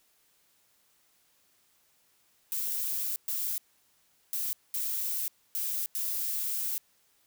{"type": "noise bursts at uneven times", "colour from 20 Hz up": "violet", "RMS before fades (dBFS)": -32, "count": 6, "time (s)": [[2.52, 3.16], [3.28, 3.58], [4.33, 4.53], [4.74, 5.28], [5.55, 5.86], [5.95, 6.78]], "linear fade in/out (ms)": 0, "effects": ["white hiss -68 dBFS RMS until 7.26 s"]}